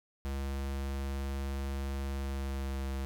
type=tone with pitch glide; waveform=square; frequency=68.5 to 67.44 Hz; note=C#2 to C#2; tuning=-20 to -47 cents; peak=-34 dBFS; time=0.25-3.05 s; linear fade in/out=0 ms; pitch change=-27 cents; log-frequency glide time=2.12-2.89 s; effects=none